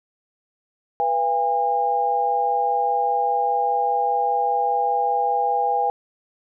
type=tone cluster; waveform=sine; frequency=489.6 / 685 / 810 Hz; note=B4 / F5 / G#5; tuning=-15 / -34 / -43 cents; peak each=-26 / -27 / -19 dBFS; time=1-5.9 s; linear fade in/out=0 ms; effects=none